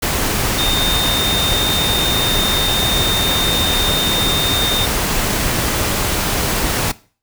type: tone in noise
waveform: sine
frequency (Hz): 3655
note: A#7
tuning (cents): -35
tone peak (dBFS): -17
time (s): 0.58-4.86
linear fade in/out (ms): 10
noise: pink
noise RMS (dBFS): -18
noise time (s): 0.02-6.92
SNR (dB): -2
effects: noise-tail reverb RT60 0.4 s tail -19 dB re dry